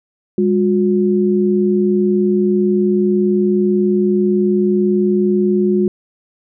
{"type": "tone pair together", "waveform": "sine", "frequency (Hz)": [202.4, 360.6], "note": ["G#3", "F#4"], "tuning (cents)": [-44, -45], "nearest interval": "minor seventh", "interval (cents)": 999, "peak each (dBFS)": -14, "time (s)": [0.38, 5.88], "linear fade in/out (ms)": 2, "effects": []}